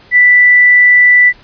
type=tone; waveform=sine; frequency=1975.5 Hz; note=B6; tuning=in tune; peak=-3 dBFS; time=0.11-1.33 s; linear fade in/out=50 ms; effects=pink hiss -42 dBFS RMS until 1.43 s + resampled to 11025 Hz